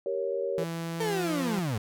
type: chord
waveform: sine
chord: G diminished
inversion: none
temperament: equal with one note detuned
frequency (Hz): 389.1 / 466.2 / 554.4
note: G4 / Bb4 / Db5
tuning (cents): -13 / 0 / 0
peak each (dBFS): -33 / -32 / -31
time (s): 0.06-0.64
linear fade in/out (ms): 2
type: tone with pitch glide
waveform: sawtooth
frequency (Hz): 166.3 to 171.97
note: E3 to F3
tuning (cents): +16 to -26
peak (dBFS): -28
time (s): 0.58-1.59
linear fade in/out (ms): 0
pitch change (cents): +58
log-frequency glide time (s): 0.95-1.3
type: linear sweep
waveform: 35% pulse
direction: down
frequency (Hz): 460 to 98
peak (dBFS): -26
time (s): 1-1.78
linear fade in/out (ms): 5
effects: none